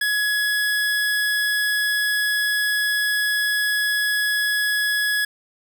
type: tone pair together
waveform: square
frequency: 1683 / 3369 Hz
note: G#6 / G#7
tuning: +23 / +24 cents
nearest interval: octave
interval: 1201 cents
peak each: -20 / -30 dBFS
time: 0.01-5.25 s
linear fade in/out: 5 ms
effects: none